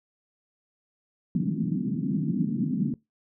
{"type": "band-pass noise", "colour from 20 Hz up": "pink", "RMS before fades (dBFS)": -27, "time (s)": [1.35, 2.94], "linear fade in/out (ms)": 2, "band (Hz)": [150, 280], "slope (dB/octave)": 48, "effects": ["noise-tail reverb RT60 0.2 s tail -22 dB re dry"]}